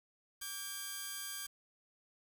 5% pulse tone pair together, 1158.7 / 1600 Hz, D6 / G6, -24 / +35 cents, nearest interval tritone, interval 559 cents, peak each -36 / -31 dBFS, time 0.41-1.47 s, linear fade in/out 10 ms, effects 9-bit

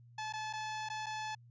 sawtooth tone with dropouts, 864 Hz, A5, 32 cents flat, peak -34 dBFS, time 0.18-1.35 s, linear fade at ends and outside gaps 5 ms, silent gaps 0.326-0.335 / 0.529-0.534 / 0.889-0.899 / 1.061-1.065 s, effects added 119 Hz sine -56 dBFS peak until 1.5 s + resampled to 16000 Hz

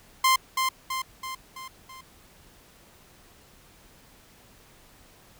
sawtooth tone with echo, 1046.5 Hz, C6, in tune, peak -14 dBFS, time 0.24-0.36 s, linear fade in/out 5 ms, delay 330 ms, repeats 5, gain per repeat -5 dB, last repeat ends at 2.01 s, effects pink hiss -55 dBFS RMS until 5.39 s

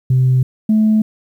sine tone pair in turn, 128.8 / 216.6 Hz, C3 / A3, -27 / -27 cents, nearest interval major sixth, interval 900 cents, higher second, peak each -8 dBFS, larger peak neither, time 0.1-0.43 / 0.69-1.02 s, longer neither, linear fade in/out 5 ms, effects tanh soft clip ceiling -6 dBFS + 8-bit

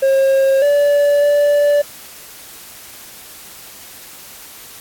triangle tone with pitch steps, 539 / 577 / 581 Hz, C#5 / D5 / D5, -49 / -31 / -19 cents, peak -8 dBFS, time 0.02-1.82 s, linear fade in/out 10 ms, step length 600 ms, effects white hiss -37 dBFS RMS until 4.8 s + AAC 64 kbps

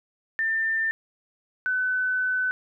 sine tone pair in turn, 1793 / 1507.7 Hz, A6 / F#6, +32 / +32 cents, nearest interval minor third, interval 300 cents, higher first, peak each -22 dBFS, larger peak neither, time 0.39-0.91 / 1.66-2.51 s, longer second, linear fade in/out 0 ms, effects none

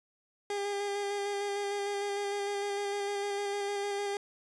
30% pulse tone with vibrato, 404 Hz, G#4, 48 cents flat, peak -29 dBFS, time 0.5-4.17 s, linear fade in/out 2 ms, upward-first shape square, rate 6.6 Hz, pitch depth 15 cents each way, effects resampled to 22050 Hz

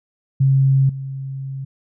sine tone with level steps, 135.1 Hz, C#3, 44 cents flat, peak -11 / -25 dBFS, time 0.4-1.65 s, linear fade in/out 10 ms, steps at 0.89 s, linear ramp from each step 5 ms, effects none

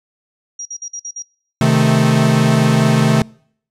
sine tone bursts, 5720 Hz, F8, 41 cents sharp, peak -24 dBFS, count 6, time 0.59-1.224 s, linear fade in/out 5 ms, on 64 ms, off 50 ms
45% pulse chord, A diminished, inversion first, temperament equal with one note detuned, 130.81 / 155.56 / 219.1 Hz, C3 / Eb3 / A3, 0 / 0 / -7 cents, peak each -15 dBFS, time 1.61-3.22 s, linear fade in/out 2 ms
effects noise-tail reverb RT60 0.6 s tail -26 dB re dry + low-pass 10000 Hz 12 dB/octave

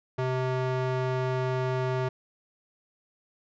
square tone with band-pass filter, 128.9 Hz, C3, 26 cents flat, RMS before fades -28 dBFS, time 0.18-2.09 s, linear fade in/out 10 ms, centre 630 Hz, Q 0.52, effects resampled to 16000 Hz

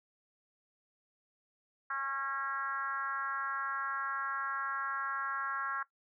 sine tone with frequency modulation, 1366 Hz, F6, 39 cents flat, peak -33 dBFS, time 1.9-5.83 s, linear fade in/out 5 ms, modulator 272 Hz, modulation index 1.2, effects noise-tail reverb RT60 0.1 s tail -17 dB re dry

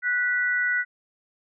sine tone pair together, 1480 / 1959.3 Hz, F#6 / B6, 0 / -14 cents, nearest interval perfect fourth, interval 486 cents, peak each -23 / -25 dBFS, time 0.02-0.85 s, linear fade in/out 50 ms, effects none

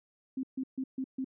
sine tone bursts, 262.9 Hz, C4, 8 cents sharp, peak -31 dBFS, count 5, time 0.37-1.245 s, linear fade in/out 5 ms, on 63 ms, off 140 ms, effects none

